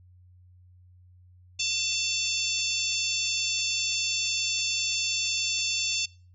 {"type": "harmonic tone with a mistuned harmonic", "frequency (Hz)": 897, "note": "A5", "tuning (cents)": 33, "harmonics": [3, 4, 5, 6, 7, 8], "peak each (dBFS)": [-31, -32, -33, -34, -34, -35], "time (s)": [1.59, 6.06], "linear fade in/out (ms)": 10, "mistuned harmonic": 4, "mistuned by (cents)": -38, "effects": ["noise-tail reverb RT60 0.4 s tail -25 dB re dry", "added 90 Hz sine -52 dBFS peak until 6.34 s"]}